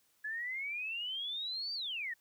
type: exponential two-way sweep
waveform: sine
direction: up then down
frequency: 1693 to 4699 to 1783 Hz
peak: -36 dBFS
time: 0.24-2.14 s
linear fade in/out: 10 ms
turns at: 1.74 s
effects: white hiss -72 dBFS RMS until 2.2 s